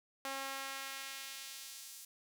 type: tone with high-pass filter sweep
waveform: sawtooth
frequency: 270.9 Hz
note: C#4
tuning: 40 cents flat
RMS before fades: -45 dBFS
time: 0.25-2.05 s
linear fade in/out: 2 ms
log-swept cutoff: 700 to 7000 Hz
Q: 0.76
effects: none